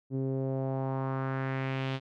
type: tone with low-pass filter sweep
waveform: sawtooth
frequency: 133.2 Hz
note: C3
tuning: 31 cents sharp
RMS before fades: -32 dBFS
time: 0.1-2 s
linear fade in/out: 50 ms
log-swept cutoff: 330 to 3500 Hz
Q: 2.1
effects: none